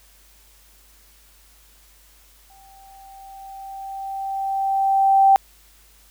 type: tone with exponential growth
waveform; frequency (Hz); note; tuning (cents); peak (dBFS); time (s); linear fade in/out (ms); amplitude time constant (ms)
sine; 780; G5; -9; -9; 2.5-5.36; 0; 620
effects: added 50 Hz sine -54 dBFS peak until 6.1 s + white hiss -54 dBFS RMS until 6.1 s